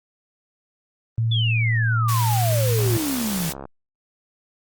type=tone; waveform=sine; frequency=113.8 Hz; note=A#2; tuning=41 cents flat; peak=-18 dBFS; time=1.18-2.97 s; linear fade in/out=0 ms
type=exponential sweep; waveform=sine; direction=down; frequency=3520 to 156.3 Hz; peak=-23 dBFS; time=1.31-3.5 s; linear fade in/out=10 ms
type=high-pass noise; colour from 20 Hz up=white; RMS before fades=-29 dBFS; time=2.08-3.53 s; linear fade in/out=10 ms; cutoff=850 Hz; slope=48 dB/octave
type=click train; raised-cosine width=1 ms; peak=-20 dBFS; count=60; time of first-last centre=2.79-3.654 s; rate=68.3 Hz
effects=Opus 32 kbps